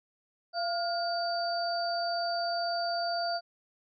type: tone cluster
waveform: sine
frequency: 686 / 1420 / 4618 Hz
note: F5 / F6 / D8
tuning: -31 / +28 / -30 cents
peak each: -30 / -38 / -35 dBFS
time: 0.53-3.41 s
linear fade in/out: 50 ms
effects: none